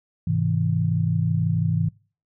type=chord; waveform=sine; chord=Ab augmented; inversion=none; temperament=just; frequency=103.83 / 129.78 / 162.23 Hz; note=Ab2 / C3 / E3; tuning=0 / -14 / -27 cents; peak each=-24 / -26 / -22 dBFS; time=0.27-1.89 s; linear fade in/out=5 ms; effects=noise-tail reverb RT60 0.4 s tail -25 dB re dry